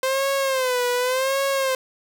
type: tone with vibrato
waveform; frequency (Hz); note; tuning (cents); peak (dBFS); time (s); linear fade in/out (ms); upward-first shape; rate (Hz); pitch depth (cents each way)
sawtooth; 519; C5; -14; -16; 0.03-1.75; 2; sine; 0.88; 100
effects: 9-bit